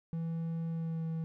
triangle tone with pitch glide, 164.81 to 162.35 Hz, E3 to E3, 0 to -26 cents, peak -31 dBFS, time 0.13-1.24 s, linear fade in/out 0 ms, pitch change -26 cents, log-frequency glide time 0.69-1.05 s, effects none

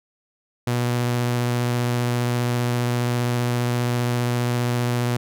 sawtooth tone with vibrato, 121.4 Hz, B2, 29 cents flat, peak -16 dBFS, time 0.67-5.17 s, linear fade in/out 5 ms, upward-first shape square, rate 15 Hz, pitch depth 9 cents each way, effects none

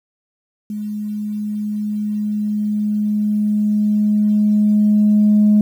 sine tone with level ramp, 210 Hz, G#3, 19 cents sharp, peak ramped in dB -22 to -7 dBFS, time 0.7-5.61 s, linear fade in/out 2 ms, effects tanh soft clip ceiling -6 dBFS + 8-bit

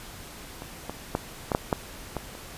clicks, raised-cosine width 1 ms, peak -23 / -18 / -10 / -11 / -7 / -8 / -15 / -28 dBFS, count 8, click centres 0.621 / 0.896 / 1.151 / 1.518 / 1.549 / 1.728 / 2.167 / 2.352 s, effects pink hiss -43 dBFS RMS until 2.57 s + resampled to 32000 Hz

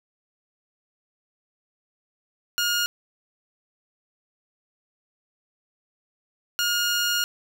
15% pulse tone bursts at uneven times, 1425 Hz, F6, 34 cents sharp, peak -15 dBFS, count 2, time 2.58-2.86 / 6.59-7.24 s, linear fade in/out 0 ms, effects none

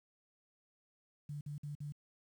sine tone bursts, 146.4 Hz, D3, 5 cents flat, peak -40 dBFS, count 4, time 1.29-1.923 s, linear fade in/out 5 ms, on 120 ms, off 51 ms, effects 11-bit

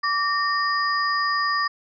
sine tone cluster, 1159 / 1830 / 4910 Hz, D6 / A#6 / D#8, -23 / -32 / -24 cents, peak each -22 / -25 / -29 dBFS, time 0.03-1.68 s, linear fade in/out 10 ms, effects none

